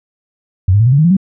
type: tone with pitch steps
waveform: sine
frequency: 92.5 / 102.64 / 113.88 / 126.36 / 140.2 / 155.57 / 172.61 / 191.52 Hz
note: F#2 / G#2 / A#2 / B2 / C#3 / D#3 / F3 / G3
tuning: 0 / -20 / -40 / +40 / +20 / 0 / -20 / -40 cents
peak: -6 dBFS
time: 0.68-1.168 s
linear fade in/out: 5 ms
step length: 61 ms
effects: none